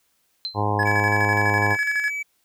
sine tone with exponential decay, 4098 Hz, C8, 37 cents flat, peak -22 dBFS, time 0.45-0.63 s, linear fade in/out 0 ms, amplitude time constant 37 ms
harmonic tone, 103.83 Hz, G#2, in tune, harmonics 1 / 2 / 3 / 4 / 5 / 6 / 7 / 8 / 9 / 10, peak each -24 / -33 / -31 / -30 / -32 / -35 / -30 / -27 / -29 / -29 dBFS, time 0.54-1.77 s, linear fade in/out 50 ms
triangle tone with tremolo, 1695 Hz, G#6, 35 cents sharp, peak -18 dBFS, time 0.79-2.1 s, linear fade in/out 5 ms, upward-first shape square, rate 12 Hz, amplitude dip 60%
triangle tone, 2290 Hz, D7, 44 cents flat, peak -24 dBFS, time 0.85-2.23 s, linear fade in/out 10 ms
effects white hiss -67 dBFS RMS until 2.44 s

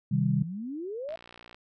sine chord, C minor, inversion none, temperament just, 130.81 / 156.98 / 196.22 Hz, C3 / Eb3 / G3, 0 / +16 / +2 cents, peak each -27 dBFS, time 0.11-0.43 s, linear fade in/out 10 ms
sine exponential sweep, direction up, 155.56 to 679 Hz, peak -33 dBFS, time 0.43-1.16 s, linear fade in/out 5 ms
click train, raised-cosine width 0.3 ms, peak -32 dBFS, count 28, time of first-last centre 1.09-1.545 s, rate 59.3 Hz
effects none

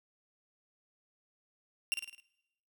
40% pulse tone with echo, 2764 Hz, F7, 19 cents flat, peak -27 dBFS, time 1.92-1.94 s, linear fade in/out 0 ms, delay 52 ms, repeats 5, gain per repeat -5 dB, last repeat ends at 2.2 s, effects noise-tail reverb RT60 0.9 s tail -22 dB re dry

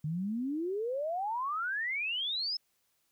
sine exponential sweep, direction up, 146.9 to 5274 Hz, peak -31 dBFS, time 0.04-2.57 s, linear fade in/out 5 ms, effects white hiss -75 dBFS RMS until 3.11 s

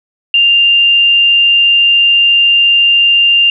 sine tone with frequency modulation, 2794 Hz, F7, in tune, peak -5 dBFS, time 0.34-3.5 s, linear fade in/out 2 ms, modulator 62.8 Hz, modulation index 0.25, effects none

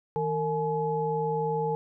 sine tone cluster, 158.7 / 455.7 / 849 Hz, D#3 / A#4 / G#5, +35 / -39 / +38 cents, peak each -32 / -28 / -30 dBFS, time 0.16-1.75 s, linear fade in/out 0 ms, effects none

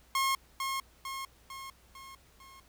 sawtooth tone with echo, 1077 Hz, C6, 50 cents sharp, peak -23 dBFS, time 0.15-0.35 s, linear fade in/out 2 ms, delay 450 ms, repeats 5, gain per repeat -5 dB, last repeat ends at 2.6 s, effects added 60 Hz sine -63 dBFS peak until 2.68 s + pink hiss -63 dBFS RMS until 2.68 s

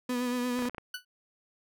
35% pulse tone with vibrato, 246.9 Hz, B3, in tune, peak -27 dBFS, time 0.09-0.69 s, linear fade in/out 5 ms, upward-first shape sine, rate 8.6 Hz, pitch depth 28 cents each way
clicks, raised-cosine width 0.5 ms, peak -23 dBFS, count 6, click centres 0.591 / 0.623 / 0.655 / 0.696 / 0.747 / 0.782 s
20% pulse tone with exponential decay, 1485 Hz, F#6, 6 cents sharp, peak -27 dBFS, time 0.94-1.05 s, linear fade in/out 5 ms, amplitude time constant 22 ms
effects none

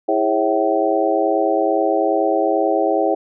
harmonic tone with a mistuned harmonic, 109.3 Hz, A2, 11 cents flat, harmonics 3 / 4 / 5 / 6 / 7, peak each -21 / -21 / -21 / -21 / -21 dBFS, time 0.08-3.15 s, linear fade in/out 10 ms, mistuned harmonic 4, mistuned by -110 cents, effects none

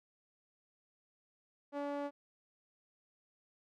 sawtooth tone with band-pass filter, 286.2 Hz, D4, 45 cents flat, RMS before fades -39 dBFS, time 1.72-2.11 s, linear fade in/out 50 ms, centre 620 Hz, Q 1.3, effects none

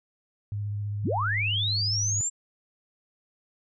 sine tone with vibrato, 103 Hz, G#2, 14 cents flat, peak -28 dBFS, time 0.52-2.21 s, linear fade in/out 0 ms, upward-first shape square, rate 15 Hz, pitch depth 14 cents each way
sine linear sweep, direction up, 42.47 to 7510 Hz, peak -25 dBFS, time 1.03-2.3 s, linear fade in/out 20 ms
effects none

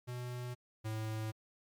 square tone pair in turn, 123.47 / 109.52 Hz, B2 / A2, 0 / -8 cents, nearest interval major second, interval 208 cents, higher first, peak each -40 / -37 dBFS, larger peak second, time 0.07-0.55 / 0.84-1.32 s, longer neither, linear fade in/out 20 ms, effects MP3 96 kbps

